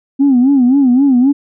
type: tone with vibrato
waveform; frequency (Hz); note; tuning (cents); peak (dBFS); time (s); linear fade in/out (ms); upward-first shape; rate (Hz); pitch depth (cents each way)
sine; 262.5; C4; +6; -5; 0.19-1.33; 20; sine; 3.8; 140
effects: tanh soft clip ceiling -3 dBFS

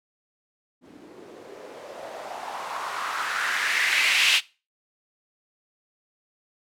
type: noise with low-pass filter sweep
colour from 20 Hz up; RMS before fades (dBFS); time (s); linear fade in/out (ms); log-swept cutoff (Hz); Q
violet; -27; 0.81-4.41; 50; 270 to 2900; 3.1
effects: noise-tail reverb RT60 0.3 s tail -20 dB re dry

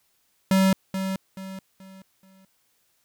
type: tone with echo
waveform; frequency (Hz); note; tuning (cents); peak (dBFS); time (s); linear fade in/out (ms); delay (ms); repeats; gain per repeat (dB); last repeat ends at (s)
square; 191; G3; -45; -17; 0.51-0.73; 2; 430; 4; -9; 2.45
effects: white hiss -68 dBFS RMS until 3.04 s

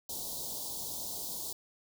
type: band-stop noise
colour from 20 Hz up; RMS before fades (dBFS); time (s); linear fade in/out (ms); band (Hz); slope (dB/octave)
white; -39; 0.09-1.53; 5; 960 to 3600; 48
effects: none

